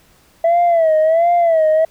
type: tone with vibrato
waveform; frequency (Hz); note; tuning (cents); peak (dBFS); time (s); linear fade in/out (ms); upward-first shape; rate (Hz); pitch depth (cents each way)
sine; 659.3; E5; 0; -8; 0.44-1.85; 5; sine; 1.4; 100
effects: tanh soft clip ceiling -8 dBFS + pink hiss -52 dBFS RMS until 1.9 s